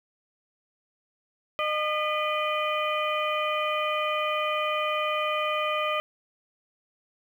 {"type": "harmonic tone with a mistuned harmonic", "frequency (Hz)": 610, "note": "D#5", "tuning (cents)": -34, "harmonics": [1, 2, 3, 4, 5], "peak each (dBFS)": [-29, -28, -36, -33, -35], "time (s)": [1.59, 6], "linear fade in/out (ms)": 0, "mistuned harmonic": 3, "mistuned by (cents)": 150, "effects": ["9-bit"]}